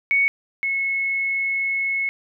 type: tone pair in turn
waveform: sine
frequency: 2224 / 2188 Hz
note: C#7 / C#7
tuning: +5 / -23 cents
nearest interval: unison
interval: 28 cents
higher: first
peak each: -15 / -20 dBFS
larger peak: first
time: 0.11-0.28 / 0.63-2.09 s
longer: second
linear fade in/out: 0 ms
effects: none